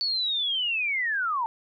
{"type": "linear sweep", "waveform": "sine", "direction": "down", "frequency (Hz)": [4500, 880], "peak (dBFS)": -24, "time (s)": [0.01, 1.46], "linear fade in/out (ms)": 0, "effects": []}